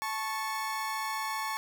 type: tone pair together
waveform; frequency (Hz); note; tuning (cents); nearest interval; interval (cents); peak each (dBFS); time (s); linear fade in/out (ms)
30% pulse; 876 / 1103.7; A5 / C#6; -8 / -8; major third; 400; -32 / -32; 0.02-1.57; 0
effects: none